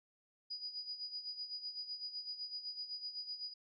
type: tone with tremolo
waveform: sine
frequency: 4921 Hz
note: D#8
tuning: 20 cents flat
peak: -39 dBFS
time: 0.5-3.54 s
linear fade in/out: 10 ms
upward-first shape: sine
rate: 7.9 Hz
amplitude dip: 70%
effects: none